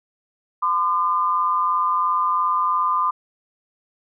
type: tone pair together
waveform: sine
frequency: 1023 / 1205.9 Hz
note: C6 / D6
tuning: -39 / +45 cents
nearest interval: minor third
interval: 284 cents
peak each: -20 dBFS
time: 0.62-3.11 s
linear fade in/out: 10 ms
effects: none